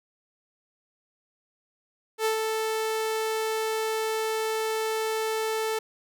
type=tone with ADSR envelope; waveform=sawtooth; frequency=440.3 Hz; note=A4; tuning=1 cent sharp; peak=-18 dBFS; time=2.18-5.79 s; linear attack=72 ms; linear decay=110 ms; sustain=-4 dB; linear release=6 ms; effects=none